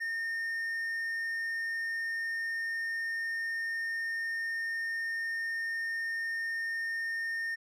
triangle tone, 1826 Hz, A#6, 36 cents flat, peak -30 dBFS, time 0-7.56 s, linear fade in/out 20 ms, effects none

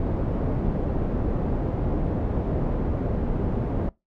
pink low-pass noise, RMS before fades -25 dBFS, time 0-3.89 s, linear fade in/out 2 ms, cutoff 510 Hz, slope 12 dB/octave, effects noise-tail reverb RT60 0.2 s tail -22 dB re dry

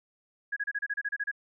sine tone bursts, 1661.2 Hz, G#6, in tune, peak -28 dBFS, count 11, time 0.52-1.315 s, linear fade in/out 10 ms, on 45 ms, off 30 ms, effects none

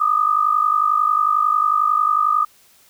sine tone pair together, 1200 / 1251.1 Hz, D6 / D#6, +37 / +9 cents, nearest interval minor second, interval 72 cents, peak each -17 dBFS, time 0-2.45 s, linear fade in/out 10 ms, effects white hiss -53 dBFS RMS until 2.89 s

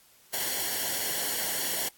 white noise with comb filter, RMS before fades -30 dBFS, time 0.33-1.89 s, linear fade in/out 10 ms, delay 0.8 ms, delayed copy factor -0.65, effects white hiss -59 dBFS RMS until 1.97 s + AAC 64 kbps

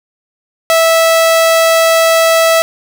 sawtooth tone, 655 Hz, E5, 11 cents flat, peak -3 dBFS, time 0.7-2.62 s, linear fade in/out 0 ms, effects none

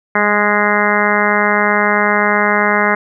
harmonic tone with a mistuned harmonic, 207.7 Hz, G#3, in tune, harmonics 1 / 2 / 3 / 4 / 5 / 6 / 7 / 8 / 9 / 10, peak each -20 / -20 / -20 / -20 / -20 / -20 / -20 / -20 / -20 / -20 dBFS, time 0.15-2.95 s, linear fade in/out 5 ms, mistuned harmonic 1, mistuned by -17 cents, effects none

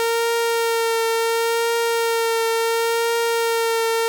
sawtooth tone with vibrato, 459.7 Hz, A#4, 24 cents flat, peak -14 dBFS, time 0-4.08 s, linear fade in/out 0 ms, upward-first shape triangle, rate 0.71 Hz, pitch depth 21 cents each way, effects none

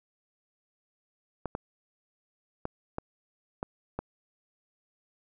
clicks, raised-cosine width 1 ms, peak -18 dBFS, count 6, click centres 1.457 / 1.551 / 2.654 / 2.984 / 3.629 / 3.99 s, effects none

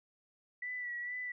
sine tone with vibrato, 1960 Hz, B6, 14 cents flat, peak -37 dBFS, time 0.62-1.32 s, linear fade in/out 5 ms, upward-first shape sine, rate 2.2 Hz, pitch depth 34 cents each way, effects none

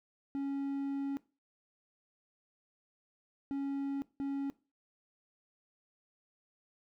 triangle tone bursts at uneven times, 277.2 Hz, C#4, in tune, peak -31 dBFS, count 3, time 0.35-1.17 / 3.51-4.02 / 4.2-4.5 s, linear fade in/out 0 ms, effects noise-tail reverb RT60 0.3 s tail -19 dB re dry

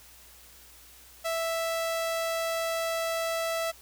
sawtooth tone, 659.3 Hz, E5, in tune, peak -24 dBFS, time 1.24-3.72 s, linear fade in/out 20 ms, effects added 60 Hz sine -59 dBFS peak until 3.81 s + white hiss -53 dBFS RMS until 3.81 s

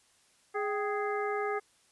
harmonic tone with a mistuned harmonic, 415.3 Hz, G#4, in tune, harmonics 1 / 2 / 3 / 4 / 5, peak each -32 / -36 / -37 / -41 / -41 dBFS, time 0.54-1.6 s, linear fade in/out 20 ms, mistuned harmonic 2, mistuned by -100 cents, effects white hiss -66 dBFS RMS until 1.91 s + resampled to 24000 Hz

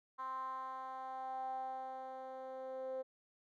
10% pulse tone with band-pass filter sweep, 261.6 Hz, C4, in tune, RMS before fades -44 dBFS, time 0.18-3.03 s, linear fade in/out 20 ms, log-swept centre 1100 to 530 Hz, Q 7.2, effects none

